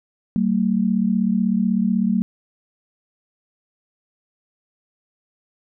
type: tone pair together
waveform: sine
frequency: 190.8 / 226.9 Hz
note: G3 / A#3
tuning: -47 / -47 cents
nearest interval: minor third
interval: 300 cents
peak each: -19 dBFS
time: 0.36-2.22 s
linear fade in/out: 0 ms
effects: none